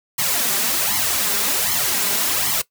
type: noise with flanger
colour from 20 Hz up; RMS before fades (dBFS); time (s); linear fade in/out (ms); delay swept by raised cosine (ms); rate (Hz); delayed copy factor
white; -20; 0.18-2.62; 10; 0.94 to 5.04; 1.3; +0.75
effects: noise-tail reverb RT60 0.1 s tail -19 dB re dry + high-pass 80 Hz 12 dB/octave